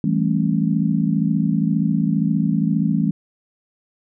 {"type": "chord", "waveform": "sine", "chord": "A dominant seventh", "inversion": "second", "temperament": "just", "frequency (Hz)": [165, 198, 220, 275], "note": ["E3", "G3", "A3", "C#4"], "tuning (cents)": [2, 18, 0, -14], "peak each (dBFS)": [-20, -22, -21, -24], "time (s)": [0.04, 3.11], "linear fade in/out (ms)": 2, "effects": []}